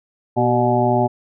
harmonic tone with a mistuned harmonic, 121.4 Hz, B2, 29 cents flat, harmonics 1 / 2 / 3 / 5 / 6 / 7, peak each -21 / -21 / -21 / -21 / -21 / -21 dBFS, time 0.36-1.08 s, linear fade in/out 20 ms, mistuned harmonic 3, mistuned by +59 cents, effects none

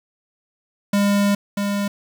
square tone pair in turn, 202.1 / 202.1 Hz, G#3 / G#3, -47 / -47 cents, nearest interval unison, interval 0 cents, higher neither, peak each -16 / -20 dBFS, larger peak first, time 0.93-1.35 / 1.57-1.88 s, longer first, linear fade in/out 5 ms, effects 7-bit

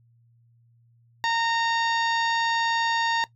harmonic tone with a mistuned harmonic, 921 Hz, A#5, 21 cents flat, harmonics 1 / 2 / 3 / 4 / 5 / 6 / 7, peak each -24 / -27 / -35 / -32 / -36 / -42 / -42 dBFS, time 1.24-3.24 s, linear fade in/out 0 ms, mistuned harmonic 7, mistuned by +74 cents, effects noise-tail reverb RT60 0.1 s tail -18 dB re dry + added 117 Hz sine -57 dBFS peak until 3.35 s

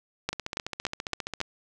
two click trains, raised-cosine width 0.2 ms, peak -15 / -10 dBFS, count 17 / 5, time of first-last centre 0.33-1.404 / 0.29-1.414 s, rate 14.9 / 3.56 Hz, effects none

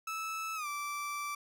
30% pulse tone with pitch glide, 1309 to 1166.2 Hz, E6 to D6, -13 to -13 cents, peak -33 dBFS, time 0.07-1.35 s, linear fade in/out 5 ms, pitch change -200 cents, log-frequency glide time 0.55-0.67 s, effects none

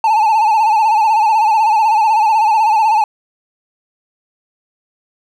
triangle tone with vibrato, 870 Hz, A5, 20 cents flat, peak -7 dBFS, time 0.04-3.04 s, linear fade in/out 2 ms, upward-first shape sine, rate 16 Hz, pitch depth 76 cents each way, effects none

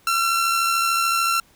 sawtooth tone with amplitude modulation, 1355 Hz, E6, 47 cents sharp, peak -13 dBFS, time 0.07-1.4 s, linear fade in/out 2 ms, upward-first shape sine, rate 73.5 Hz, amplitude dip 35%, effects pink hiss -56 dBFS RMS until 1.55 s

